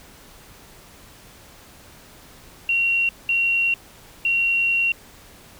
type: tone bursts at uneven times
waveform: sine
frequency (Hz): 2745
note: F7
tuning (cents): -31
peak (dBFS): -17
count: 3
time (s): 2.69-3.09 / 3.29-3.74 / 4.25-4.92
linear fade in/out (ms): 2
effects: pink hiss -47 dBFS RMS until 5.59 s